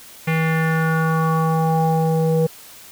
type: tone with low-pass filter sweep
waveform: square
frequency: 161.1 Hz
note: E3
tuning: 39 cents flat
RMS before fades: -18 dBFS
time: 0.27-2.47 s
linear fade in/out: 10 ms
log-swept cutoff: 2300 to 530 Hz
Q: 4.1
effects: white hiss -42 dBFS RMS until 2.91 s